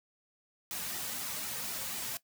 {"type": "noise with flanger", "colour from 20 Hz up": "white", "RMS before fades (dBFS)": -38, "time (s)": [0.71, 2.17], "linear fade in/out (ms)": 0, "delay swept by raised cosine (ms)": [1.8, 3], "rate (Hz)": 4, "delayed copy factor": -0.6, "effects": ["noise-tail reverb RT60 0.1 s tail -17 dB re dry"]}